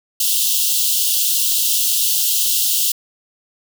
white high-pass noise, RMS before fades -17 dBFS, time 0.2-2.92 s, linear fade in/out 5 ms, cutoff 2800 Hz, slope 96 dB/octave, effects none

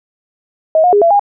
sine tone with pitch steps, 635 / 717 / 410.3 / 675 / 812 Hz, D#5 / F5 / G#4 / E5 / G#5, +35 / +45 / -21 / +41 / -39 cents, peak -6 dBFS, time 0.75-1.195 s, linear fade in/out 2 ms, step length 89 ms, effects none

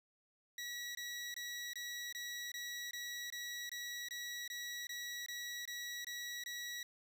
20% pulse tone bursts, 1930 Hz, B6, 40 cents flat, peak -37 dBFS, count 16, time 0.58-6.83 s, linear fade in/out 2 ms, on 370 ms, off 22 ms, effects none

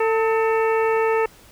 harmonic tone with a mistuned harmonic, 446.9 Hz, A4, 27 cents sharp, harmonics 1 / 2 / 3 / 4 / 5 / 6, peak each -18 / -24 / -28 / -30 / -32 / -34 dBFS, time 0-1.26 s, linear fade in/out 5 ms, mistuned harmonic 3, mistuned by -67 cents, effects pink hiss -49 dBFS RMS until 1.51 s

